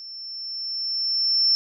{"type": "tone with level ramp", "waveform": "sine", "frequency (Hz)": 5370, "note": "E8", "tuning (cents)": 31, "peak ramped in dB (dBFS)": [-36, -15], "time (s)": [0, 1.55], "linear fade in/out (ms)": 0, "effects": []}